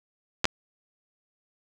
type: clicks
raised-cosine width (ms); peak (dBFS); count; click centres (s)
0.2; -4; 2; 0.444 / 0.454
effects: none